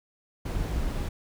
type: noise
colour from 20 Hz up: brown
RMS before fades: -29 dBFS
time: 0.45-1.09 s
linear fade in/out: 10 ms
effects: none